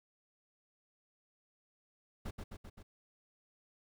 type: noise with echo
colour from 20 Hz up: brown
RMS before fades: -41 dBFS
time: 2.25-2.31 s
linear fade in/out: 10 ms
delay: 130 ms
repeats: 4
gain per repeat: -3 dB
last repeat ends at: 2.83 s
effects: none